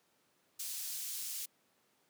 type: high-pass noise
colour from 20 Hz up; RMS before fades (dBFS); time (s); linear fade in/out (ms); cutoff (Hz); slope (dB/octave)
pink; -41; 0.59-1.46; 10; 5800; 12
effects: pink hiss -73 dBFS RMS until 2.09 s + high-pass 200 Hz 12 dB/octave